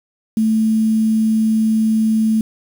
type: tone with quantisation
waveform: sine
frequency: 220 Hz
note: A3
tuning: in tune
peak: -12 dBFS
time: 0.37-2.41 s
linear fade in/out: 2 ms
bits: 6
effects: none